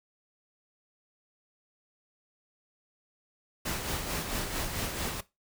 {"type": "noise with tremolo", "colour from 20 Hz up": "pink", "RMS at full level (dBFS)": -32, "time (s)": [3.65, 5.21], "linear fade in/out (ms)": 10, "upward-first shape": "sine", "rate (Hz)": 4.5, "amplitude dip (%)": 45, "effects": ["noise-tail reverb RT60 0.2 s tail -17 dB re dry"]}